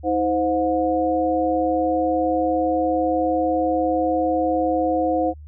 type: tone cluster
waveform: sine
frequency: 317.7 / 520 / 721 Hz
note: D#4 / C5 / F#5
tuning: +36 / -11 / -45 cents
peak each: -22 dBFS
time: 0.03-5.34 s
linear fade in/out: 50 ms
effects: added 75 Hz sine -37 dBFS peak until 5.47 s